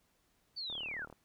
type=linear sweep; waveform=sine; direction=down; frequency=4634 to 1299 Hz; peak=-38 dBFS; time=0.56-1.06 s; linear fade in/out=20 ms
type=click train; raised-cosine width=1 ms; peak=-37 dBFS; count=17; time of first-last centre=0.7-1.127 s; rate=37.5 Hz
effects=pink hiss -74 dBFS RMS until 1.24 s